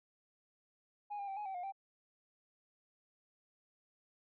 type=tone with pitch steps; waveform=sine; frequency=826 / 802 / 778 / 836 / 770 / 714 / 782 Hz; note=G#5 / G5 / G5 / G#5 / G5 / F5 / G5; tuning=-10 / +39 / -13 / +11 / -31 / +38 / -4 cents; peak=-37 dBFS; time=1.1-1.723 s; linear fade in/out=20 ms; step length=89 ms; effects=tanh soft clip ceiling -38 dBFS